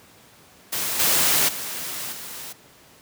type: noise with level steps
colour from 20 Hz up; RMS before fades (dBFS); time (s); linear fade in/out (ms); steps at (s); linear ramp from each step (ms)
white; -26 / -19 / -31 / -36; 0.72-2.53; 10; 0.99 / 1.48 / 2.12; 10
effects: pink hiss -51 dBFS RMS until 3.01 s + high-pass 100 Hz 12 dB/octave